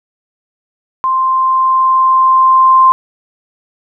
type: tone with level ramp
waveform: sine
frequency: 1046.5 Hz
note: C6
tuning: in tune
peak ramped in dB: -10 to -3 dBFS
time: 1.04-2.92 s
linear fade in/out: 0 ms
effects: none